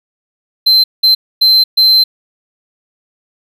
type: tone bursts at uneven times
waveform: triangle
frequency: 4100 Hz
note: C8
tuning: 36 cents flat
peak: -4 dBFS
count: 4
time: 0.66-0.84 / 1.03-1.15 / 1.41-1.64 / 1.77-2.04 s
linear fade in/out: 10 ms
effects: none